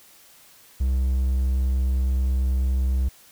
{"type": "tone", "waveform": "triangle", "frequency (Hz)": 64.7, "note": "C2", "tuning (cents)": -19, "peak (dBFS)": -17, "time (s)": [0.8, 3.09], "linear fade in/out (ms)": 10, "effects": ["white hiss -52 dBFS RMS until 3.31 s"]}